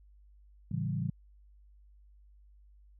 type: chord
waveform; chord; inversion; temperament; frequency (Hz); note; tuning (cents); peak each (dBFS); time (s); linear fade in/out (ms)
sine; A dominant seventh; none; equal; 110 / 138.59 / 164.81 / 196; A2 / C#3 / E3 / G3; 0 / 0 / 0 / 0; -36 / -35 / -35 / -39; 0.71-1.1; 5
effects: added 50 Hz sine -56 dBFS peak until 2.99 s